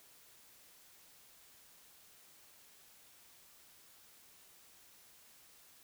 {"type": "silence", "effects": ["white hiss -62 dBFS RMS until 5.83 s"]}